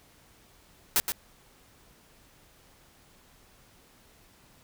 white noise with echo, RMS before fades -23 dBFS, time 0.96-1 s, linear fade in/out 0 ms, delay 120 ms, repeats 1, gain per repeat -7 dB, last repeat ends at 1.12 s, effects pink hiss -59 dBFS RMS until 4.63 s

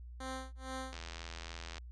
10% pulse tone with tremolo, 261.6 Hz, C4, in tune, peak -31 dBFS, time 0.2-0.98 s, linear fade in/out 5 ms, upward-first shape sine, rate 2.2 Hz, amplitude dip 100%
click train, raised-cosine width 0.2 ms, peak -27 dBFS, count 72, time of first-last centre 0.93-1.781 s, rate 83.4 Hz
effects added 60 Hz sine -46 dBFS peak until 1.91 s + resampled to 24000 Hz

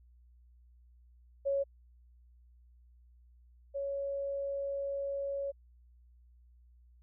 sine tone pair in turn, 554.4 / 556.9 Hz, C#5 / C#5, 0 / +8 cents, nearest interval unison, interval 8 cents, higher second, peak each -28 / -33 dBFS, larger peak first, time 1.45-1.64 / 3.74-5.52 s, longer second, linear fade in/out 20 ms, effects added 60 Hz sine -58 dBFS peak until 7.02 s

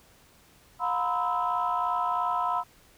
sine tone cluster, 715 / 952 / 1015 / 1304 Hz, F5 / A#5 / B5 / E6, +41 / +36 / +47 / -19 cents, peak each -30 / -31 / -28 / -30 dBFS, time 0.79-2.64 s, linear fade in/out 50 ms, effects tanh soft clip ceiling -17 dBFS + pink hiss -58 dBFS RMS until 2.97 s

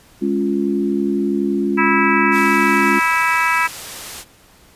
sine chord, Db major, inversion second, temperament equal, 207.7 / 277.2 / 349.2 Hz, Ab3 / Db4 / F4, 0 / 0 / 0 cents, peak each -20 dBFS, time 0.21-3 s, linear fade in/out 20 ms
harmonic tone, 327.1 Hz, E4, 13 cents flat, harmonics 3 / 4 / 5 / 6 / 7 / 8, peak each -19 / -20 / -21 / -22 / -22 / -23 dBFS, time 1.77-3.68 s, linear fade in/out 20 ms
white low-pass noise, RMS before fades -33 dBFS, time 2.31-4.25 s, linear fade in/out 50 ms, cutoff 11000 Hz, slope 12 dB/octave
effects pink hiss -49 dBFS RMS until 4.75 s + resampled to 32000 Hz

